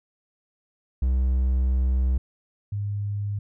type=tone pair in turn; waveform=triangle / sine; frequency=64 / 102.12 Hz; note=C2 / G#2; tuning=-38 / -29 cents; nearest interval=minor sixth; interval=809 cents; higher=second; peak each=-17 / -25 dBFS; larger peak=first; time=1.02-2.18 / 2.72-3.39 s; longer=first; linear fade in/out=5 ms; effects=none